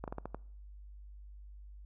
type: slowing click train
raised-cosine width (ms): 1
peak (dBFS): -25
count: 6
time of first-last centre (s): 0.04-0.346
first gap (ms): 38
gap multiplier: 1.24
effects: noise-tail reverb RT60 0.6 s tail -24 dB re dry + added 50 Hz sine -48 dBFS peak until 1.85 s